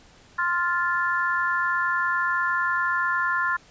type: chord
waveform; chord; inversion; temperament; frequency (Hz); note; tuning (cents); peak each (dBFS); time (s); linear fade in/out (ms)
sine; F major; second; just; 1047.7 / 1396.9 / 1746.1; C6 / F6 / A6; +2 / 0 / -14; -26 / -25 / -26; 0.38-3.57; 10
effects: pink hiss -53 dBFS RMS until 3.7 s + resampled to 16000 Hz